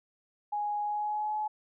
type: tone with pitch glide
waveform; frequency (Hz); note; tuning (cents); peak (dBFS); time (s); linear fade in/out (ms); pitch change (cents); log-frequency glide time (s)
sine; 830.6 to 851.5; G#5 to G#5; 0 to +43; -29; 0.52-1.48; 10; +43; 0.82-1.35
effects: none